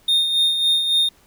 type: tone with tremolo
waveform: triangle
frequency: 3668 Hz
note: A#7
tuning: 29 cents flat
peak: -12 dBFS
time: 0.08-1.09 s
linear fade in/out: 5 ms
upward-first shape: sine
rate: 3.6 Hz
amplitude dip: 50%
effects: pink hiss -55 dBFS RMS until 1.26 s